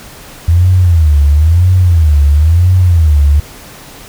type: tone with vibrato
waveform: sine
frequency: 81.4 Hz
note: E2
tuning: 21 cents flat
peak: -4 dBFS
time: 0.48-3.4 s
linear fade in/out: 5 ms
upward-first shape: sine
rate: 0.99 Hz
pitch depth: 220 cents each way
effects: pink hiss -33 dBFS RMS until 4.08 s